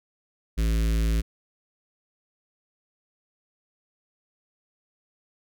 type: tone with notch filter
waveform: square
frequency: 55 Hz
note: A1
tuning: in tune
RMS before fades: -23 dBFS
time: 0.57-1.22 s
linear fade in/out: 20 ms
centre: 830 Hz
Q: 0.56
effects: none